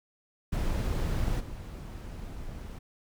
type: noise with level steps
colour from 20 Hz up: brown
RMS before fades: -29 / -40 dBFS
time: 0.52-2.79 s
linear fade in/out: 10 ms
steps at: 1.39 s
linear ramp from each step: 20 ms
effects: none